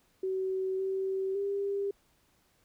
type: tone with pitch steps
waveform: sine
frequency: 378.4 / 383.4 / 399 Hz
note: F#4 / G4 / G4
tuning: +39 / -38 / +31 cents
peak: -29 dBFS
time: 0.23-1.91 s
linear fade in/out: 5 ms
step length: 560 ms
effects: pink hiss -69 dBFS RMS until 2.64 s